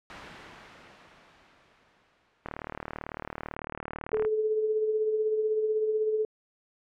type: noise with exponential decay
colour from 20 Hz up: white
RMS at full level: -35 dBFS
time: 0.1-3.55 s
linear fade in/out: 0 ms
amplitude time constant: 750 ms
type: click train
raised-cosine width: 0.5 ms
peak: -19 dBFS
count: 69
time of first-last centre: 2.46-4.249 s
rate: 38 Hz
type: tone with tremolo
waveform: sine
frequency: 432.8 Hz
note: A4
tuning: 29 cents flat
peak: -22 dBFS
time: 4.13-6.25 s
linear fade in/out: 2 ms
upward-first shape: triangle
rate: 16 Hz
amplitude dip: 50%
effects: low-pass 2000 Hz 12 dB/octave